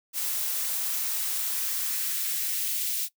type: noise with high-pass filter sweep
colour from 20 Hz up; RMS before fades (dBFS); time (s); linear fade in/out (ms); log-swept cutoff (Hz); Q
blue; -29; 0.13-3.09; 50; 300 to 3000; 1.1
effects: noise-tail reverb RT60 0.1 s tail -19 dB re dry